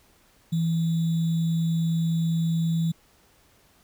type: tone with sample-and-hold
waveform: sine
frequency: 164.81 Hz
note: E3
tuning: in tune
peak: -21 dBFS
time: 0.52-2.92 s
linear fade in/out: 10 ms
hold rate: 3675 Hz
effects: pink hiss -60 dBFS RMS until 3.83 s